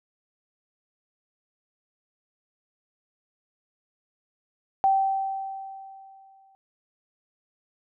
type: tone with exponential decay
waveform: sine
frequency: 776 Hz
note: G5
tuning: 18 cents flat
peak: -16 dBFS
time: 4.84-6.55 s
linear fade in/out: 0 ms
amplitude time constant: 370 ms
effects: none